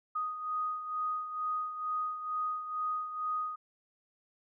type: beating tone pair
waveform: sine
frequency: 1244.5 / 1246.7 Hz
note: D#6 / D#6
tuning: 0 / +3 cents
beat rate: 2.2 Hz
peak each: -33 / -40 dBFS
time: 0.15-3.56 s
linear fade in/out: 10 ms
effects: none